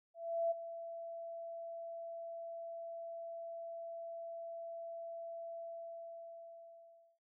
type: tone with ADSR envelope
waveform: sine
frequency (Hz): 670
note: E5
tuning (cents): +28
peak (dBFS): -30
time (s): 0.14-7.19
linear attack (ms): 370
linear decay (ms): 18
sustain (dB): -13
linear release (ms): 1600
effects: none